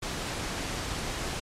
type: noise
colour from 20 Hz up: pink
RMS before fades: -33 dBFS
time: 0.02-1.4 s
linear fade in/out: 10 ms
effects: low-pass 8000 Hz 12 dB/octave + MP3 64 kbps